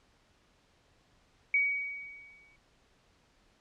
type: tone with exponential decay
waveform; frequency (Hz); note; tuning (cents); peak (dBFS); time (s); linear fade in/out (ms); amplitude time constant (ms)
sine; 2258; C#7; +31; -22; 1.54-2.56; 2; 220
effects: pink hiss -67 dBFS RMS until 3.6 s + low-pass 6000 Hz 12 dB/octave